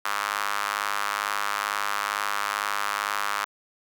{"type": "tone with high-pass filter", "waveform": "sawtooth", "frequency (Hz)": 102.2, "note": "G#2", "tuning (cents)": -27, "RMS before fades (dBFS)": -28, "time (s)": [0.05, 3.45], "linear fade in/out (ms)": 5, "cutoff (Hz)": 1200, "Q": 2.8, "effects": []}